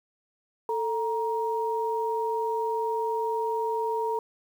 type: tone pair together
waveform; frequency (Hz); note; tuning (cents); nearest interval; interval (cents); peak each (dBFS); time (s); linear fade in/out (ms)
sine; 443.9 / 940; A4 / A#5; +15 / +14; octave + minor second; 1299; -28; 0.69-4.19; 2
effects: 9-bit